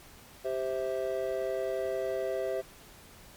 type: chord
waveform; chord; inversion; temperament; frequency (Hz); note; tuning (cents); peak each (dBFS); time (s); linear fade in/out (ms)
triangle; C major; second; just; 392.4 / 523.3 / 654.1; G4 / C5 / E5; +2 / 0 / -14; -32; 0.44-2.62; 20
effects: pink hiss -53 dBFS RMS until 3.36 s + MP3 96 kbps